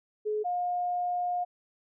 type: tone pair in turn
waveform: sine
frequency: 425 / 712.8 Hz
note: G#4 / F5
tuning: +40 / +35 cents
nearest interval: major sixth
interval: 895 cents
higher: second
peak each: -27 dBFS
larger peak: neither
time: 0.25-0.44 / 0.44-1.45 s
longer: second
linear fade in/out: 20 ms
effects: none